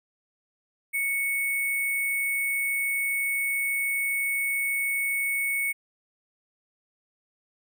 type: tone with sample-and-hold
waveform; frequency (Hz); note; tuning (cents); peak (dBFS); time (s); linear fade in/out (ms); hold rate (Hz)
sine; 2217; C#7; 0; -24; 0.93-5.73; 20; 11025
effects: none